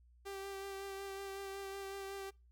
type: tone with vibrato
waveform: sawtooth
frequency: 392 Hz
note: G4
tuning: in tune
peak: -39 dBFS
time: 0.25-2.31 s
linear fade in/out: 20 ms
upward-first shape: sine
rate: 5.4 Hz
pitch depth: 17 cents each way
effects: noise-tail reverb RT60 0.3 s tail -25 dB re dry + added 60 Hz sine -62 dBFS peak until 2.51 s